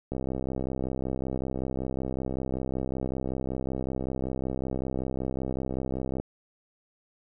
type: click train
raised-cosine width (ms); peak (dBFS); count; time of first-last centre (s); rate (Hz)
2; -18; 398; 0.12-6.2; 65.3
effects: none